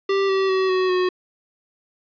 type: tone with pitch steps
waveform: square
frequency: 392 / 385.3 / 378.6 / 372.1 / 365.7 Hz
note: G4 / G4 / F#4 / F#4 / F#4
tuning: 0 / -30 / +40 / +10 / -20 cents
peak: -18 dBFS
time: 0.09-1.09 s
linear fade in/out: 5 ms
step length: 200 ms
effects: resampled to 11025 Hz + 8-bit